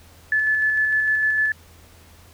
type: tone with tremolo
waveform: sine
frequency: 1732 Hz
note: A6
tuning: 28 cents flat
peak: -16 dBFS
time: 0.32-1.52 s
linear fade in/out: 2 ms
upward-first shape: square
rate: 6.6 Hz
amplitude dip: 25%
effects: added 83 Hz sine -49 dBFS peak until 2.33 s + pink hiss -51 dBFS RMS until 2.33 s